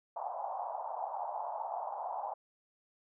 pink band-pass noise, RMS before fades -39 dBFS, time 0.16-2.34 s, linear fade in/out 5 ms, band 690 to 930 Hz, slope 48 dB/octave, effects none

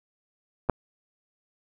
clicks, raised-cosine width 1 ms, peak -27 / -6 dBFS, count 2, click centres 0.689 / 0.697 s, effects none

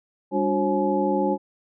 sine tone cluster, 199.7 / 291.6 / 364.2 / 538 / 848 Hz, G3 / D4 / F#4 / C5 / G#5, +32 / -12 / -27 / +48 / +36 cents, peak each -26 dBFS, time 0.31-1.38 s, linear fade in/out 50 ms, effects none

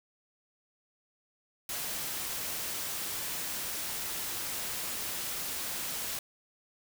white noise, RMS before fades -36 dBFS, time 1.69-6.19 s, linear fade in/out 2 ms, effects none

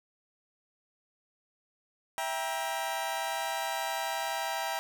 sawtooth chord, E diminished, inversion none, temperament just, 659.3 / 791.1 / 949.3 Hz, E5 / G5 / Bb5, 0 / +16 / +31 cents, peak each -33 / -31 / -32 dBFS, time 2.18-4.79 s, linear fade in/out 0 ms, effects none

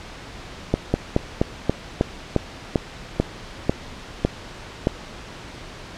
slowing click train, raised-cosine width 2 ms, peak -3 dBFS, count 12, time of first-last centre 0.74-4.871 s, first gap 200 ms, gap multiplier 1.12, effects pink hiss -38 dBFS RMS until 5.97 s + low-pass 5000 Hz 12 dB/octave

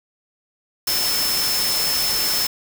sine tone in noise, 5274 Hz, E8, in tune, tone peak -21 dBFS, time 0.87-2.47 s, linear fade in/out 5 ms, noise white, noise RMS -23 dBFS, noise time 0.87-2.47 s, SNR -1 dB, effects none

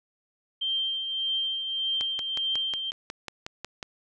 sine tone with tremolo, 3153 Hz, G7, 9 cents sharp, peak -24 dBFS, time 0.61-2.91 s, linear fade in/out 10 ms, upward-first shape triangle, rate 1.7 Hz, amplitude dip 50%
click train, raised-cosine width 0.2 ms, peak -17 dBFS, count 11, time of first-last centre 2.01-3.828 s, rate 5.5 Hz
effects none

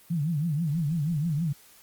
sine tone with vibrato, 156.8 Hz, D#3, 14 cents sharp, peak -24 dBFS, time 0.1-1.53 s, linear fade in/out 10 ms, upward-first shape triangle, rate 6.2 Hz, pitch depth 220 cents each way, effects white hiss -55 dBFS RMS until 1.82 s + Opus 32 kbps

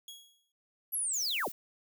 sawtooth tone with exponential decay, 3322 Hz, G#7, in tune, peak -39 dBFS, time 0.08-0.52 s, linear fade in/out 2 ms, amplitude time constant 95 ms
sine linear sweep, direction down, 11860 to 40 Hz, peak -30 dBFS, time 0.92-1.49 s, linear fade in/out 20 ms
violet noise, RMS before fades -43 dBFS, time 1.13-1.52 s, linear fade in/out 5 ms
effects none

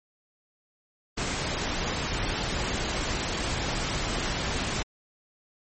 pink noise, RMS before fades -29 dBFS, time 1.17-4.83 s, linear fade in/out 10 ms, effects MP3 32 kbps

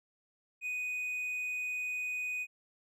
triangle tone, 2489 Hz, D#7, in tune, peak -32 dBFS, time 0.61-2.47 s, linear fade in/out 50 ms, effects none

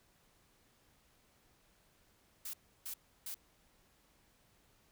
blue noise bursts, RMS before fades -43 dBFS, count 3, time 2.45-3.345 s, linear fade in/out 5 ms, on 85 ms, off 320 ms, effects pink hiss -70 dBFS RMS until 4.91 s

